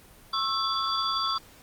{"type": "tone cluster", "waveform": "sine", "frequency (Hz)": [1089, 1322, 3438, 4692], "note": ["C#6", "E6", "A7", "D8"], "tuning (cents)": [-31, 5, -41, -2], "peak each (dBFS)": -30, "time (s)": [0.33, 1.38], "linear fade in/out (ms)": 5, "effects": ["pink hiss -53 dBFS RMS until 1.62 s", "Opus 24 kbps"]}